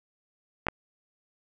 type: clicks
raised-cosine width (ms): 0.5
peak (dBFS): -11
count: 2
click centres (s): 0.668 / 0.685
effects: none